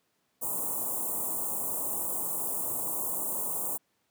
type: band-stop noise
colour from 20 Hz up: white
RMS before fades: -32 dBFS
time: 0.41-3.78 s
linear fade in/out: 20 ms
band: 1100 to 7700 Hz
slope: 48 dB/octave
effects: pink hiss -74 dBFS RMS until 4.1 s + high-pass 150 Hz 12 dB/octave